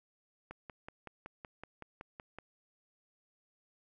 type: click train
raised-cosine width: 0.5 ms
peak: -30 dBFS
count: 11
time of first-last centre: 0.51-2.386 s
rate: 5.33 Hz
effects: none